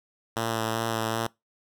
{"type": "tone with vibrato", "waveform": "5% pulse", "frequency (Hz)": 112.8, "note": "A2", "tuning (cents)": 44, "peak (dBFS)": -15, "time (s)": [0.36, 1.27], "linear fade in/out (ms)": 5, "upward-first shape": "sine", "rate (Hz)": 2.6, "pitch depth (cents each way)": 21, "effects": ["noise-tail reverb RT60 0.2 s tail -23 dB re dry"]}